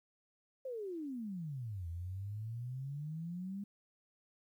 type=exponential two-way sweep; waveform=sine; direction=down then up; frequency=540 to 82.41 to 204.4 Hz; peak=-39 dBFS; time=0.65-3.64 s; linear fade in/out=5 ms; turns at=1.88 s; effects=12-bit